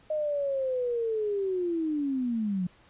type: linear sweep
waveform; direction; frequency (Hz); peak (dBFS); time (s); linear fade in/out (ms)
sine; down; 621 to 174.61; -26; 0.1-2.67; 5
effects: pink hiss -59 dBFS RMS until 2.89 s + resampled to 8000 Hz